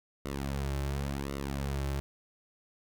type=tone with flanger; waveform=sawtooth; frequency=69.3 Hz; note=C#2; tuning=in tune; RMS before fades=-34 dBFS; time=0.25-2 s; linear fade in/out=0 ms; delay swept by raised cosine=1.2 to 4.2 ms; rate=0.92 Hz; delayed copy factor=-0.8; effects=none